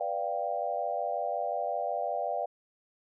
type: chord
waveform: sine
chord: G dominant seventh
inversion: first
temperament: equal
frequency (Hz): 493.9 / 587.3 / 698.5 / 784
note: B4 / D5 / F5 / G5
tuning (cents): 0 / 0 / 0 / 0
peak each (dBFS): -38 / -34 / -33 / -35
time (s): 0-2.46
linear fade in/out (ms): 10
effects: none